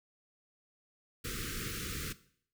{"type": "band-stop noise", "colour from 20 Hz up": "pink", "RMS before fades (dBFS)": -39, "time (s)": [1.24, 2.13], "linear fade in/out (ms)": 10, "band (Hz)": [490, 1200], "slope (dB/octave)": 96, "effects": ["noise-tail reverb RT60 0.6 s tail -17 dB re dry"]}